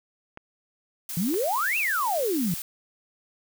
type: clicks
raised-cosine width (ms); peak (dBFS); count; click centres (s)
0.5; -25 / -32 / -23; 3; 0.374 / 1.293 / 1.342
type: noise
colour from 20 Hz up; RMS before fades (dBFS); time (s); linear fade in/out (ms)
blue; -34; 1.09-2.62; 2
type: exponential two-way sweep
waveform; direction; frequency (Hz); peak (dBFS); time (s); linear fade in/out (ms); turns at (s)
sine; up then down; 158.4 to 2780 to 158.4; -23; 1.17-2.54; 2; 1.78
effects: none